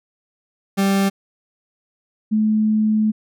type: tone pair in turn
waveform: 40% pulse / sine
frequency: 196 / 215.6 Hz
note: G3 / A3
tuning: 0 / -35 cents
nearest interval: major second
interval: 165 cents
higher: second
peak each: -14 dBFS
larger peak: neither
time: 0.77-1.1 / 2.31-3.12 s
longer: second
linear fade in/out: 20 ms
effects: none